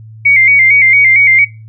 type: tone with vibrato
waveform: sine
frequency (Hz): 2172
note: C#7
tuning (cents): -36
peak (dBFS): -4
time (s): 0.25-1.45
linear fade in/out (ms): 10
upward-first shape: square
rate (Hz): 4.4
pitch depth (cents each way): 60
effects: noise-tail reverb RT60 0.3 s tail -20 dB re dry + added 110 Hz sine -30 dBFS peak until 1.68 s